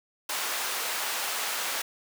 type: high-pass noise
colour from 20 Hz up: pink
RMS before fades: -31 dBFS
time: 0.29-1.82 s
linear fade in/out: 5 ms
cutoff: 840 Hz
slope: 12 dB/octave
effects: none